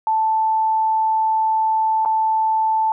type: tone with dropouts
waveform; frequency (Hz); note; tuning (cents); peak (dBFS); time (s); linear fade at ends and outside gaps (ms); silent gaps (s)
sine; 880; A5; 0; -15; 0.07-2.92; 1; 2.05-2.058
effects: none